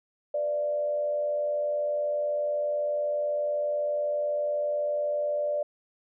sine tone with frequency modulation, 590 Hz, D5, 8 cents sharp, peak -25 dBFS, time 0.34-5.63 s, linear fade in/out 5 ms, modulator 88 Hz, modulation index 0.41, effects none

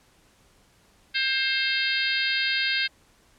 harmonic tone, 530 Hz, C5, 22 cents sharp, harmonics 3 / 4 / 5 / 6 / 7 / 8 / 9, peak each -28 / -29 / -30 / -31 / -31 / -32 / -33 dBFS, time 1.14-2.88 s, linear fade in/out 20 ms, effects pink hiss -60 dBFS RMS until 3.38 s + low-pass 11000 Hz 12 dB/octave

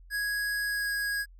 square tone with pitch glide, 1661.2 to 1650.7 Hz, G#6 to G#6, 0 to -11 cents, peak -29 dBFS, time 0.1-1.26 s, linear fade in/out 50 ms, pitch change -11 cents, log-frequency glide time 0.67-0.89 s, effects added 43 Hz sine -49 dBFS peak until 1.39 s

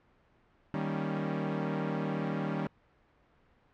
sawtooth chord, Eb dominant seventh, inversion none, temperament equal, 155.56 / 196 / 233.1 / 277.2 Hz, Eb3 / G3 / Bb3 / Db4, 0 / 0 / 0 / 0 cents, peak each -31 / -31 / -37 / -34 dBFS, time 0.74-2.67 s, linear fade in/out 0 ms, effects pink hiss -66 dBFS RMS until 3.73 s + low-pass 2000 Hz 12 dB/octave

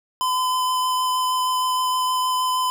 square tone with vibrato, 1016 Hz, B5, 49 cents sharp, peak -20 dBFS, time 0.21-2.7 s, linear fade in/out 0 ms, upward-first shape triangle, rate 6.4 Hz, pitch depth 10 cents each way, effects none

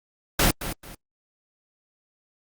pink noise with echo, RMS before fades -19 dBFS, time 0.39-0.51 s, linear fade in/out 5 ms, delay 220 ms, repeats 2, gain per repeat -11 dB, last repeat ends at 0.95 s, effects Opus 48 kbps

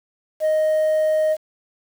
sine tone, 622.3 Hz, D#5, in tune, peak -13 dBFS, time 0.4-1.37 s, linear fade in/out 50 ms, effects tanh soft clip ceiling -15 dBFS + 7-bit

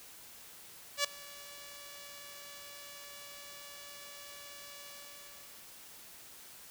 5% pulse tone with ADSR envelope, 574 Hz, D5, 40 cents flat, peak -15 dBFS, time 0.97-5.75 s, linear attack 74 ms, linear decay 4 ms, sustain -23 dB, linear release 870 ms, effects white hiss -53 dBFS RMS until 6.7 s

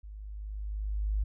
sine tone with level ramp, 51.6 Hz, G#1, 10 cents flat, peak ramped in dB -42 to -25 dBFS, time 0.03-1.24 s, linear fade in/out 10 ms, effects none

